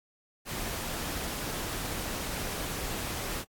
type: noise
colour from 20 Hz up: pink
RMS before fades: -35 dBFS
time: 0.45-3.45 s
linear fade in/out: 50 ms
effects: AAC 64 kbps